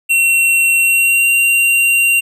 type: tone with pitch glide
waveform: square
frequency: 2726 to 2761 Hz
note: F7 to F7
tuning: -43 to -20 cents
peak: -10 dBFS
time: 0.09-2.21 s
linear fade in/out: 20 ms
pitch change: +23 cents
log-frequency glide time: 0.79-1.28 s
effects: none